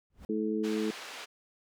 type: noise with exponential growth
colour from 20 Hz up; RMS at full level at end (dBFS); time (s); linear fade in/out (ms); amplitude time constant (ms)
brown; -40; 0.1-0.25; 1; 32
type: harmonic tone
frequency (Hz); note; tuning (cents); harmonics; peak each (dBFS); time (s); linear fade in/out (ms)
108.1; A2; -30; 2 / 3 / 4; -32 / -33 / -33; 0.29-0.91; 5
type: band-pass noise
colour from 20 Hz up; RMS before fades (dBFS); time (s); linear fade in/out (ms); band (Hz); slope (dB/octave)
white; -44; 0.63-1.26; 20; 430 to 3700; 12
effects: none